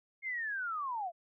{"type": "linear sweep", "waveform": "sine", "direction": "down", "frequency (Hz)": [2154, 654], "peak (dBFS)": -34, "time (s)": [0.22, 1.12], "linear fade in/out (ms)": 50, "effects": []}